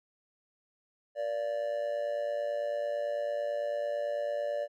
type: tone with amplitude modulation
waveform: triangle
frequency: 582 Hz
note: D5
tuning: 16 cents flat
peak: -25 dBFS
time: 1.15-4.68 s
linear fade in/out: 50 ms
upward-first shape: sine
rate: 109 Hz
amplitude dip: 70%
effects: none

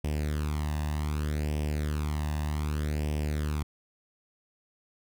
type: tone with flanger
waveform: sawtooth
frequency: 75 Hz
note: D2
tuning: 37 cents sharp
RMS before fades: -30 dBFS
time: 0.04-3.63 s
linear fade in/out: 5 ms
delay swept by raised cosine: 0.36 to 1.11 ms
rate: 0.65 Hz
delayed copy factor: +0.7
effects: none

